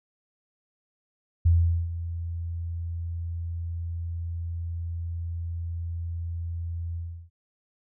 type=tone with ADSR envelope; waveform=sine; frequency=84.5 Hz; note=E2; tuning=43 cents sharp; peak=-15 dBFS; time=1.45-7.3 s; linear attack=11 ms; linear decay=420 ms; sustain=-14 dB; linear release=340 ms; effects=none